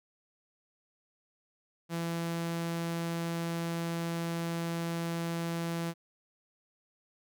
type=tone; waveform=sawtooth; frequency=167.9 Hz; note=E3; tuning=32 cents sharp; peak=-28 dBFS; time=1.89-5.94 s; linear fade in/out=50 ms; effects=none